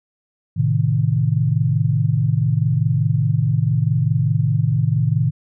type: chord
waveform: sine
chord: A diminished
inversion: none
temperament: equal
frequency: 110 / 130.81 / 155.56 Hz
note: A2 / C3 / Eb3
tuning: 0 / 0 / 0 cents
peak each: -19 dBFS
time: 0.56-5.31 s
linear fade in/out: 20 ms
effects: none